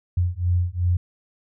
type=beating tone pair; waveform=sine; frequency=87.31 / 90.01 Hz; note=F2 / F#2; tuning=0 / -47 cents; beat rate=2.7 Hz; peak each=-22 / -22 dBFS; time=0.17-0.97 s; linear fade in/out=5 ms; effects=none